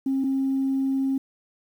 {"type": "tone pair in turn", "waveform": "sine", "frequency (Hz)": [268.8, 268.8], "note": ["C4", "C4"], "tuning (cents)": [47, 47], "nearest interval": "unison", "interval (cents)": 0, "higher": "neither", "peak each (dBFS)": -20, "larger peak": "neither", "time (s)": [[0.06, 0.24], [0.24, 1.18]], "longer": "second", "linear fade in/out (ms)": 5, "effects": ["tanh soft clip ceiling -17 dBFS", "9-bit"]}